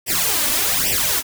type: noise with flanger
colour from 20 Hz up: white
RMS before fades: -19 dBFS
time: 0.06-1.23 s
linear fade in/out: 50 ms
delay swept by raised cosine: 0.36 to 3.46 ms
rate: 1.2 Hz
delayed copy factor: +0.9
effects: none